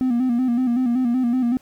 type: tone with vibrato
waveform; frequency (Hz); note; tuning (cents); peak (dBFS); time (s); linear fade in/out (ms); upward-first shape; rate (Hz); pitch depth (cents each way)
triangle; 246.9; B3; 0; -14; 0.01-1.57; 0; square; 5.3; 70
effects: tanh soft clip ceiling -11 dBFS + pink hiss -56 dBFS RMS until 1.61 s